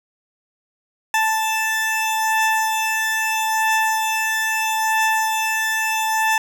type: beating tone pair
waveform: 20% pulse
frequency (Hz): 880 / 880.77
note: A5 / A5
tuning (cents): 0 / +2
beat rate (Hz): 0.77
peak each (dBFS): -14 / -20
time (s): 1.14-6.38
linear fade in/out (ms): 2
effects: none